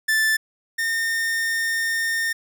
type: tone pair in turn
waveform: 45% pulse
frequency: 1760 / 1822.6 Hz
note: A6 / A#6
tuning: 0 / -39 cents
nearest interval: minor second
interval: 61 cents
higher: second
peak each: -17 / -21 dBFS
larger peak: first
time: 0.08-0.37 / 0.78-2.33 s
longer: second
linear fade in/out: 10 ms
effects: none